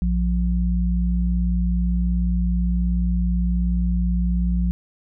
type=tone pair together; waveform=sine; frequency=58.69 / 177.3 Hz; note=A#1 / F3; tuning=+12 / +26 cents; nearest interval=octave + perfect fifth; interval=1914 cents; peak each=-19 / -22 dBFS; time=0.02-4.71 s; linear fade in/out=0 ms; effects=none